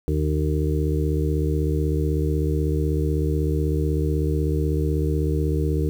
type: harmonic tone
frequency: 76.1 Hz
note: D#2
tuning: 38 cents flat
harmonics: 1 / 2 / 4 / 5 / 6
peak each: -22 / -25 / -28 / -29 / -30 dBFS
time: 0.08-5.89 s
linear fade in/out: 0 ms
effects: 8-bit